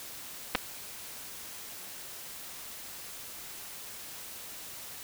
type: clicks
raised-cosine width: 0.3 ms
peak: -10 dBFS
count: 2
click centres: 0.55 / 0.554 s
effects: white hiss -44 dBFS RMS until 5.03 s